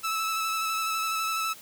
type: tone with vibrato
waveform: sawtooth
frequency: 1310 Hz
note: E6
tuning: 11 cents flat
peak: -23 dBFS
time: 0.03-1.54 s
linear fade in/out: 20 ms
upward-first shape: square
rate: 12 Hz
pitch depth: 13 cents each way
effects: white hiss -48 dBFS RMS until 1.61 s + high-pass 60 Hz 12 dB/octave